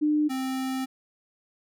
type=tone pair in turn; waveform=sine / square; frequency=300.9 / 262.2 Hz; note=D4 / C4; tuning=+42 / +4 cents; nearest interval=major second; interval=238 cents; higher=first; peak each=-20 / -28 dBFS; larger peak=first; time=0.01-0.29 / 0.29-0.86 s; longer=second; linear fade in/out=20 ms; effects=none